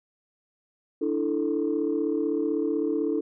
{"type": "chord", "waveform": "sine", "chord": "D suspended second", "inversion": "none", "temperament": "equal", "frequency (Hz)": [293.7, 329.6, 440], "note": ["D4", "E4", "A4"], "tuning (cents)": [0, 0, 0], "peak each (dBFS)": -27, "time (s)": [1.01, 3.21], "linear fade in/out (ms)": 10, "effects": ["tanh soft clip ceiling -16 dBFS"]}